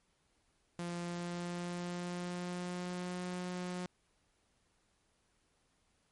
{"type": "tone with pitch glide", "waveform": "sawtooth", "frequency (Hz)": [173.3, 180.14], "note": ["F3", "F#3"], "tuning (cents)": [-13, -46], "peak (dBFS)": -34, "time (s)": [0.79, 3.86], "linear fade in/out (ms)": 0, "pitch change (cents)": 67, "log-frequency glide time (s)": [0.98, 3.24], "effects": ["pink hiss -75 dBFS RMS until 6.11 s", "MP3 48 kbps"]}